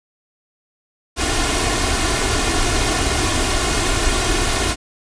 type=noise with comb filter; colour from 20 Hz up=pink; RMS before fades=-18 dBFS; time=1.16-4.76 s; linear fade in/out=50 ms; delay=2.8 ms; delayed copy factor=+0.65; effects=resampled to 22050 Hz